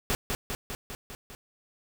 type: noise with echo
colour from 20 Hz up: pink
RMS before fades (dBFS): -27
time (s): 0.1-0.15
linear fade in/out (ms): 0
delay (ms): 200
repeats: 6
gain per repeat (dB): -3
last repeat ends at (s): 1.35
effects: none